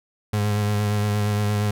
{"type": "tone with vibrato", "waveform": "35% pulse", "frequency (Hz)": 104.1, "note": "G#2", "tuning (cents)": 5, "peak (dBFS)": -18, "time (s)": [0.33, 1.71], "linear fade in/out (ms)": 5, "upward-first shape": "sine", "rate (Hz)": 8.6, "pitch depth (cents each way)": 23, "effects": []}